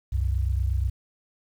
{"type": "tone pair together", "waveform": "sine", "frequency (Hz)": [65.41, 93.77], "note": ["C2", "F#2"], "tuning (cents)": [0, 24], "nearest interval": "tritone", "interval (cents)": 624, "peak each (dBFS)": [-23, -27], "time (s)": [0.12, 0.9], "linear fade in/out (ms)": 10, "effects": ["9-bit"]}